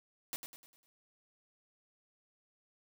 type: noise with echo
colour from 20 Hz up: white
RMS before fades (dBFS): -39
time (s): 0.33-0.36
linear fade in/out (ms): 0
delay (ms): 100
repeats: 5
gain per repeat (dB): -7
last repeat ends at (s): 0.86
effects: none